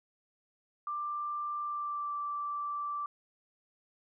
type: tone with pitch glide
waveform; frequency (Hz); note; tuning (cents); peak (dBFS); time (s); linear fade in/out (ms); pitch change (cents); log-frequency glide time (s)
sine; 1183 to 1168.1; D6 to D6; +12 to -10; -33; 0.87-3.06; 2; -22; 1.61-2.13
effects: none